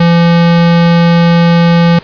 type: tone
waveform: square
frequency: 170 Hz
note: F3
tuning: 46 cents flat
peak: -5 dBFS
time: 0-1.99 s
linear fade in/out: 5 ms
effects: pink hiss -33 dBFS RMS until 2.03 s + resampled to 11025 Hz